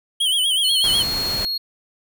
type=tone with vibrato; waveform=square; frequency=3136 Hz; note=G7; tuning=in tune; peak=-17 dBFS; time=0.2-1.03 s; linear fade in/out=10 ms; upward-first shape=sine; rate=8.1 Hz; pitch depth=95 cents each way
type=tone; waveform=triangle; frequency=4300 Hz; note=C8; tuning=47 cents sharp; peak=-20 dBFS; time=0.64-1.58 s; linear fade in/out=10 ms
type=noise; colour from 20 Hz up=pink; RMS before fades=-29 dBFS; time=0.84-1.45 s; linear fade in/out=0 ms
effects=none